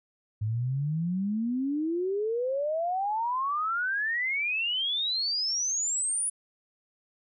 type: exponential sweep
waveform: sine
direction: up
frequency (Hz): 103.83 to 9990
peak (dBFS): -26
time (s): 0.41-6.3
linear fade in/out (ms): 10
effects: none

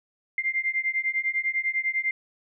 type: beating tone pair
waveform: sine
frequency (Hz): 2093 / 2103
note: C7 / C7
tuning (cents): 0 / +8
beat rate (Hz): 10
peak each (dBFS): -27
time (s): 0.38-2.11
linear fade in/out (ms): 2
effects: none

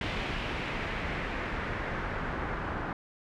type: noise with low-pass filter sweep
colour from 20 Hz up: pink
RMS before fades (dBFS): -34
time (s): 0.01-2.93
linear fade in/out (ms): 2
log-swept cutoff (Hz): 2800 to 1400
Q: 1.7
effects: none

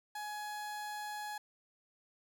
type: tone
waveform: 30% pulse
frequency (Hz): 840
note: G#5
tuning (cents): +19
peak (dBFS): -37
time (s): 0.15-1.38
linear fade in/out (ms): 5
effects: none

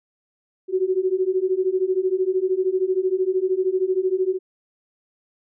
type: beating tone pair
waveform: sine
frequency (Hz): 366.8 / 379.8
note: F#4 / F#4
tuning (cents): -15 / +45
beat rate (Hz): 13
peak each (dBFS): -22 / -21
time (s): 0.68-4.39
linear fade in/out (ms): 50
effects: none

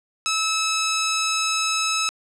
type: tone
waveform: 10% pulse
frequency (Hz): 1300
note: E6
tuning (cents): -24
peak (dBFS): -12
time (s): 0.26-2.09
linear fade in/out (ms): 0
effects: low-pass 9000 Hz 12 dB/octave

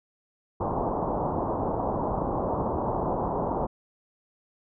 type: low-pass noise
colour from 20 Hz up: white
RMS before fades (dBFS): -28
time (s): 0.6-3.67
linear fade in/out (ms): 10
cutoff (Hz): 1000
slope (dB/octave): 48
effects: none

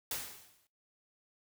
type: noise with exponential decay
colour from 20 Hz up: white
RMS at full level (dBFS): -35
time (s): 0.11-0.67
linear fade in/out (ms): 2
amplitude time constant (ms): 120
effects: noise-tail reverb RT60 0.2 s tail -17 dB re dry

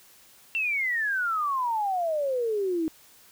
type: exponential sweep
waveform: sine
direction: down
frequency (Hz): 2730 to 311.1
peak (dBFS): -24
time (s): 0.55-2.88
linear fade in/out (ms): 0
effects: white hiss -55 dBFS RMS until 3.31 s

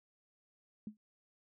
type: tone with exponential decay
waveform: sine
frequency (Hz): 212.3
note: G#3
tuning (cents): +38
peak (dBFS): -37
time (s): 0.87-0.97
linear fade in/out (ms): 2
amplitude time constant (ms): 21
effects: none

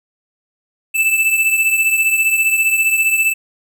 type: beating tone pair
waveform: square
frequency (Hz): 2637 / 2652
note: E7 / E7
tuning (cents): 0 / +10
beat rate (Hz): 15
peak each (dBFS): -14 / -20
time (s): 0.94-3.34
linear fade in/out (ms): 20
effects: none

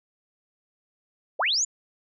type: linear sweep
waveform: sine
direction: up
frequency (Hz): 392 to 7250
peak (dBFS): -21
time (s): 1.39-1.65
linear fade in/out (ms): 10
effects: none

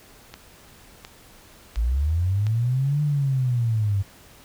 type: click train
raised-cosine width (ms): 0.2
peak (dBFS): -20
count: 4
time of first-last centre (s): 0.34-2.468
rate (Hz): 1.41
type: linear two-way sweep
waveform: sine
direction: up then down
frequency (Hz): 51.91 to 150.1 to 96.2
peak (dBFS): -19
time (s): 1.76-4.03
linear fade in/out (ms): 20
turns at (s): 3.02
effects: pink hiss -50 dBFS RMS until 4.44 s

